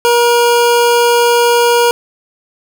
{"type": "tone", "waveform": "25% pulse", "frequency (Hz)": 475.8, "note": "A#4", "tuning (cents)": 35, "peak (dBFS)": -4, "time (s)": [0.05, 1.91], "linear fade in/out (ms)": 0, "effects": []}